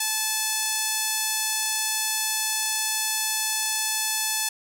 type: tone with band-pass filter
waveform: sawtooth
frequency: 869 Hz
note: A5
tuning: 22 cents flat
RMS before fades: -26 dBFS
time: 0-4.49 s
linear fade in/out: 5 ms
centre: 8700 Hz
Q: 0.98
effects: none